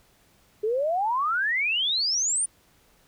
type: exponential sweep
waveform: sine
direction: up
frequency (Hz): 412 to 9480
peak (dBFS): -22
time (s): 0.63-2.46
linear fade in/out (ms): 10
effects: pink hiss -61 dBFS RMS until 3.07 s